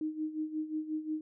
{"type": "tone with tremolo", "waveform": "sine", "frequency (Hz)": 310.4, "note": "D#4", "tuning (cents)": -4, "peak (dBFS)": -30, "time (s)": [0.01, 1.21], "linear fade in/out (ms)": 2, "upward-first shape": "sine", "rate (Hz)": 5.6, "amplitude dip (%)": 75, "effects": []}